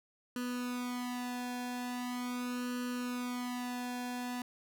sawtooth tone with flanger, 246.9 Hz, B3, in tune, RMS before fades -38 dBFS, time 0.36-4.42 s, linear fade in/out 2 ms, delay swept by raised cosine 0.69 to 1.19 ms, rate 0.41 Hz, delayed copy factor +1, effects none

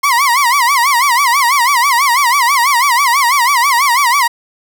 30% pulse tone with vibrato, 1038 Hz, C6, 14 cents flat, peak -6 dBFS, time 0.03-4.28 s, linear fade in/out 10 ms, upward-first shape sine, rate 6.1 Hz, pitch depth 190 cents each way, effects none

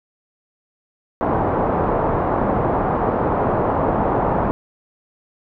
white low-pass noise, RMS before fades -19 dBFS, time 1.21-4.51 s, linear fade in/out 0 ms, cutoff 970 Hz, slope 24 dB/octave, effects none

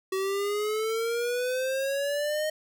square exponential sweep, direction up, 378.3 to 622.3 Hz, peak -27 dBFS, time 0.12-2.5 s, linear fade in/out 5 ms, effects none

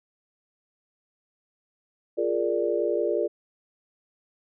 sine chord, Bb dominant seventh, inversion second, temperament equal, 349.2 / 415.3 / 466.2 / 587.3 Hz, F4 / Ab4 / Bb4 / D5, 0 / 0 / 0 / 0 cents, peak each -28 dBFS, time 2.17-3.28 s, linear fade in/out 20 ms, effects none

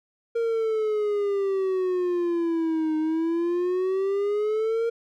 triangle exponential two-way sweep, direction down then up, 466.2 to 310 to 466.2 Hz, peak -20 dBFS, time 0.35-4.9 s, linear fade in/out 10 ms, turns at 2.97 s, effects none

